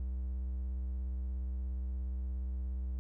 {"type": "tone with vibrato", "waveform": "triangle", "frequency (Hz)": 63.3, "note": "B1", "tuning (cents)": 43, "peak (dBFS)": -32, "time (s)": [0, 2.99], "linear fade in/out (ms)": 0, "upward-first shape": "sine", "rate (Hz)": 17, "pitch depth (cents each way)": 47, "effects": []}